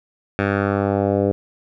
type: tone with low-pass filter sweep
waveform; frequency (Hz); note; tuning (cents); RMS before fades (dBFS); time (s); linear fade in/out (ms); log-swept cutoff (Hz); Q
10% pulse; 100; G2; +35; -19; 0.39-1.32; 0; 2000 to 490; 2
effects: none